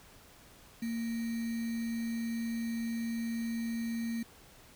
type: tone with sample-and-hold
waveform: sine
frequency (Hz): 230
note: A#3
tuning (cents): -23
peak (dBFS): -32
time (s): 0.82-4.23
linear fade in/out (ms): 5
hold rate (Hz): 2100
effects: pink hiss -57 dBFS RMS until 4.75 s